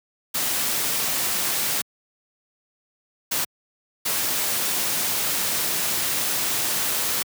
white noise bursts at uneven times, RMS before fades -24 dBFS, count 3, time 0.34-1.82 / 3.31-3.45 / 4.05-7.23 s, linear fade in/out 10 ms, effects high-pass 100 Hz 12 dB/octave

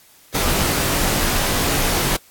pink noise with comb filter, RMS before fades -19 dBFS, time 0.34-2.17 s, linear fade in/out 10 ms, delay 19 ms, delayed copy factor -0.7, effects white hiss -50 dBFS RMS until 2.3 s + AAC 64 kbps

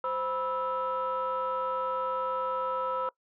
sine tone cluster, 520 / 981 / 1311 Hz, C5 / B5 / E6, -11 / -12 / -10 cents, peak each -32 / -33 / -31 dBFS, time 0.04-3.09 s, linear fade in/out 2 ms, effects noise-tail reverb RT60 0.1 s tail -21 dB re dry + tanh soft clip ceiling -22 dBFS

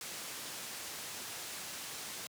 white low-pass noise, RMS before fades -44 dBFS, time 0.01-2.27 s, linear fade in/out 2 ms, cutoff 9700 Hz, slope 12 dB/octave, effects high-pass 100 Hz 12 dB/octave

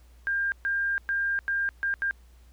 sine tone bursts at uneven times, 1600 Hz, G6, 35 cents sharp, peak -24 dBFS, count 6, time 0.27-0.52 / 0.65-0.98 / 1.09-1.39 / 1.48-1.69 / 1.83-1.94 / 2.02-2.11 s, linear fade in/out 0 ms, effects added 60 Hz sine -51 dBFS peak until 2.52 s + pink hiss -64 dBFS RMS until 2.52 s

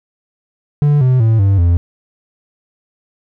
triangle tone with pitch steps, 146.4 / 128.19 / 112.24 / 98.28 / 86.05 Hz, D3 / C3 / A2 / G2 / F2, -5 / -35 / +35 / +5 / -25 cents, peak -6 dBFS, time 0.82-1.77 s, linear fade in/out 0 ms, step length 190 ms, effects none

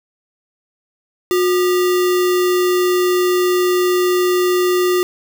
sine tone with sample-and-hold, 361.5 Hz, F#4, 40 cents flat, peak -12 dBFS, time 1.31-5.03 s, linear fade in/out 0 ms, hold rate 1575 Hz, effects none

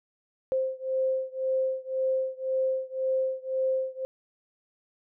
sine beating tone pair, 523.3 / 525.2 Hz, C5 / C5, 0 / +6 cents, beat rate 1.9 Hz, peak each -28 / -29 dBFS, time 0.52-4.05 s, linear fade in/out 0 ms, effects none

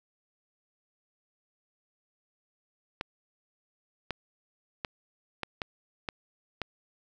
clicks, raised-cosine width 0.3 ms, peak -16 dBFS, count 7, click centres 3.011 / 4.107 / 4.848 / 5.433 / 5.618 / 6.088 / 6.617 s, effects none

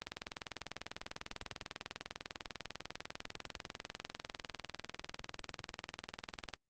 click train, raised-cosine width 0.2 ms, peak -23 dBFS, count 132, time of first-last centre 0.02-6.537 s, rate 20.1 Hz, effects Opus 24 kbps

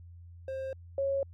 triangle / sine tone pair in turn, 531 / 549.1 Hz, C5 / C#5, +25 / -17 cents, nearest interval minor second, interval 58 cents, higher second, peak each -32 / -27 dBFS, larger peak second, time 0.48-0.73 / 0.98-1.23 s, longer neither, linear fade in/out 2 ms, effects added 86 Hz sine -47 dBFS peak until 1.33 s

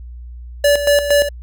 square tone with tremolo, 577 Hz, D5, 31 cents flat, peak -10 dBFS, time 0.64-1.29 s, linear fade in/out 5 ms, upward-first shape square, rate 4.3 Hz, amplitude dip 65%, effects added 60 Hz sine -30 dBFS peak until 1.42 s

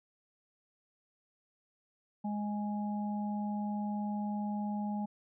harmonic tone, 207.7 Hz, G#3, in tune, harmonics 1 / 3 / 4, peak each -33 / -49 / -41 dBFS, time 2.24-5.06 s, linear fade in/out 10 ms, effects none

